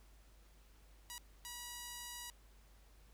5% pulse tone bursts at uneven times, 967 Hz, B5, 37 cents flat, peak -34 dBFS, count 2, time 1.1-1.18 / 1.45-2.3 s, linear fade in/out 0 ms, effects added 50 Hz sine -61 dBFS peak until 3.13 s + pink hiss -69 dBFS RMS until 3.13 s

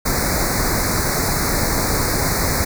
pink band-stop noise, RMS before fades -19 dBFS, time 0.05-2.65 s, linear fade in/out 10 ms, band 2300 to 4000 Hz, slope 96 dB/octave, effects none

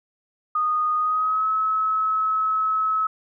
sine tone with pitch glide, 1235 to 1290.4 Hz, D#6 to E6, -13 to -37 cents, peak -19 dBFS, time 0.55-3.07 s, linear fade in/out 5 ms, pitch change +76 cents, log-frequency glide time 0.97-1.47 s, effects none

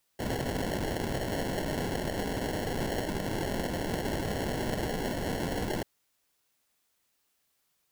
blue noise with sample-and-hold, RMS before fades -32 dBFS, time 0.19-5.83 s, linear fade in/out 5 ms, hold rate 1225 Hz, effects white hiss -75 dBFS RMS until 7.91 s

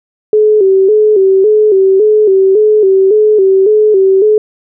sine tone with vibrato, 404.9 Hz, G#4, 44 cents flat, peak -4 dBFS, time 0.33-4.38 s, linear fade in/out 2 ms, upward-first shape square, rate 1.8 Hz, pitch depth 92 cents each way, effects none

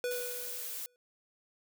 square tone with exponential decay, 491.8 Hz, B4, 7 cents flat, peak -31 dBFS, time 0.04-0.96 s, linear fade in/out 1 ms, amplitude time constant 200 ms
blue noise, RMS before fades -40 dBFS, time 0.11-0.86 s, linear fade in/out 0 ms
effects none

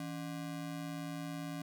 square ring-modulated tone, 222.2 Hz, A3, 17 cents sharp, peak -37 dBFS, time 0-1.62 s, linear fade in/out 2 ms, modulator 59 Hz, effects none

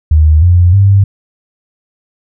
sine tone with pitch steps, 77.4 / 88.3 / 98.8 Hz, D#2 / F2 / G2, -9 / +20 / +14 cents, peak -3 dBFS, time 0.11-1.04 s, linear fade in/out 5 ms, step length 310 ms, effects none

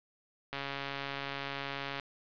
click train, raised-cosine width 0.3 ms, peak -21 dBFS, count 205, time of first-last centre 0.53-1.998 s, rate 139 Hz, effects resampled to 11025 Hz + 8-bit

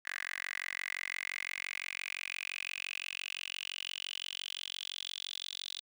10% pulse tone with high-pass filter sweep, 45.82 Hz, F#1, 16 cents flat, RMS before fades -41 dBFS, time 0.05-5.81 s, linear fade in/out 10 ms, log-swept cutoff 1800 to 3700 Hz, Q 7, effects none

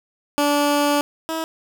15% pulse tone pair in turn, 290 / 322.8 Hz, D4 / E4, -22 / -36 cents, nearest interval major second, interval 186 cents, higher second, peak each -10 / -17 dBFS, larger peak first, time 0.38-1.01 / 1.29-1.44 s, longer first, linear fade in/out 0 ms, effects none

